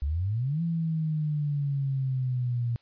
sine exponential two-way sweep, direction up then down, 66.9 to 169.2 to 117.5 Hz, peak -25 dBFS, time 0.02-2.76 s, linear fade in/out 0 ms, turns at 0.62 s, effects white hiss -65 dBFS RMS until 2.81 s + resampled to 11025 Hz

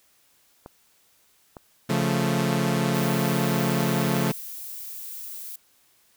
clicks, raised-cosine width 1 ms, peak -25 dBFS, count 4, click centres 0.661 / 1.568 / 2.02 / 2.233 s
sawtooth chord, Db augmented, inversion none, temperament equal, 138.59 / 174.61 / 220 Hz, Db3 / F3 / A3, 0 / 0 / 0 cents, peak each -22 dBFS, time 1.89-4.32 s, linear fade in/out 10 ms
violet noise, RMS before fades -37 dBFS, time 2.94-5.56 s, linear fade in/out 5 ms
effects white hiss -62 dBFS RMS until 6.16 s

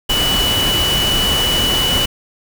sine tone in noise, 2960 Hz, F#7, in tune, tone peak -15 dBFS, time 0.09-2.06 s, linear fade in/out 10 ms, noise pink, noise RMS -19 dBFS, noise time 0.09-2.06 s, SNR +1 dB, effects none

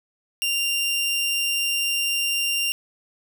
sawtooth tone, 2784 Hz, F7, 6 cents flat, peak -18 dBFS, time 0.42-2.72 s, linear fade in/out 0 ms, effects none

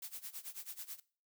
blue noise with tremolo, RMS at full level -44 dBFS, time 0.02-1 s, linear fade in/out 5 ms, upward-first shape sine, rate 9.2 Hz, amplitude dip 90%, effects noise-tail reverb RT60 0.4 s tail -20 dB re dry

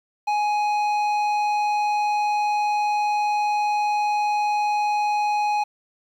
square tone with low-pass filter, 835 Hz, G#5, 9 cents sharp, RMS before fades -22 dBFS, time 0.27-5.64 s, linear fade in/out 10 ms, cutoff 3700 Hz, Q 0.5, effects 9-bit

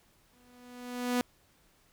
sawtooth tone with exponential growth, 246.3 Hz, B3, 5 cents flat, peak -21 dBFS, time 0.33-1.21 s, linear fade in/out 0 ms, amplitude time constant 190 ms, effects pink hiss -66 dBFS RMS until 1.92 s

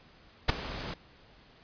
pink noise with ADSR envelope, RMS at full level -20 dBFS, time 0.48-0.94 s, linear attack 14 ms, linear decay 12 ms, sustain -18 dB, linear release 4 ms, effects pink hiss -58 dBFS RMS until 1.63 s + resampled to 11025 Hz

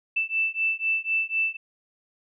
sine beating tone pair, 2649 / 2653 Hz, E7 / E7, +8 / +10 cents, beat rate 4 Hz, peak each -26 dBFS, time 0.16-1.57 s, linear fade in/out 10 ms, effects none

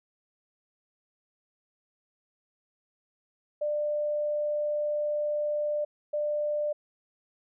sine tone bursts at uneven times, 595 Hz, D5, 22 cents sharp, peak -26 dBFS, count 2, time 3.61-5.85 / 6.13-6.73 s, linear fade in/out 10 ms, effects none

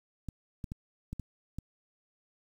clicks, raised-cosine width 5 ms, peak -25 dBFS, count 6, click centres 0.287 / 0.642 / 0.719 / 1.13 / 1.197 / 1.586 s, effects 9-bit

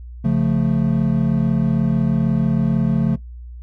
triangle chord, Db augmented, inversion none, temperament equal with one note detuned, 138.59 / 174.61 / 220.9 Hz, Db3 / F3 / A3, 0 / 0 / +7 cents, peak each -17 dBFS, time 0.24-3.16 s, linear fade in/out 10 ms, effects noise-tail reverb RT60 0.1 s tail -17 dB re dry + added 60 Hz sine -32 dBFS peak until 3.62 s

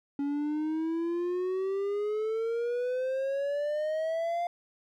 triangle exponential sweep, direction up, 280.3 to 701 Hz, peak -26 dBFS, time 0.19-4.47 s, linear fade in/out 2 ms, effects none

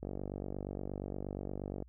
click train, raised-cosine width 2 ms, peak -26 dBFS, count 88, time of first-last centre 0.03-1.824 s, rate 48.5 Hz, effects added 60 Hz sine -55 dBFS peak until 1.88 s

